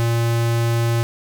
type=tone; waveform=square; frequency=116.54 Hz; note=A#2; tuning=in tune; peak=-17 dBFS; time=0-1.03 s; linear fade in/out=0 ms; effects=none